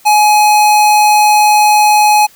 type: tone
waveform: square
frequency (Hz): 842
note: G#5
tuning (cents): +24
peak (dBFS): -6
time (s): 0.05-2.27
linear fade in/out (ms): 20
effects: white hiss -44 dBFS RMS until 2.35 s